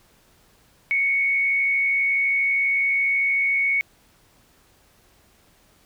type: tone with frequency modulation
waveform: sine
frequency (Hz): 2217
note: C#7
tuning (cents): 0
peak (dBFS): -18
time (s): 0.91-3.81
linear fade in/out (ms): 0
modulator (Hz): 73.7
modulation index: 0.5
effects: pink hiss -58 dBFS RMS until 5.85 s